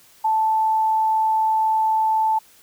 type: tone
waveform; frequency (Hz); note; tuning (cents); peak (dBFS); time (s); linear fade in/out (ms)
sine; 878; A5; -4; -16; 0.24-2.39; 10
effects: white hiss -52 dBFS RMS until 2.62 s